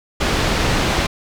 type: low-pass noise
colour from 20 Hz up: pink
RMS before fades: -18 dBFS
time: 0.2-1.07 s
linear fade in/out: 10 ms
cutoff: 5000 Hz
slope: 12 dB/octave
effects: none